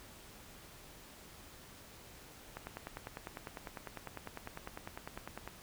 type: click train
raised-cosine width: 0.5 ms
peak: -27 dBFS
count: 30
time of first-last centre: 2.57-5.476 s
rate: 9.98 Hz
effects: pink hiss -55 dBFS RMS until 5.62 s